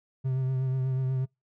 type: tone with vibrato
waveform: triangle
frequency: 130.81 Hz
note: C3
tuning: in tune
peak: -23 dBFS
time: 0.24-1.26 s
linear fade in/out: 20 ms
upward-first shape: triangle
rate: 8.2 Hz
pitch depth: 33 cents each way
effects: noise-tail reverb RT60 0.2 s tail -26 dB re dry